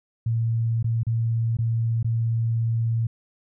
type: tone with dropouts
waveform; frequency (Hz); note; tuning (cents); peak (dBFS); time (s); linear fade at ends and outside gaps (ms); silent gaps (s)
sine; 114.6; A#2; -29; -20; 0.26-3.07; 5; 0.828-0.843 / 1.033-1.067 / 1.57-1.587 / 2.029-2.045
effects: none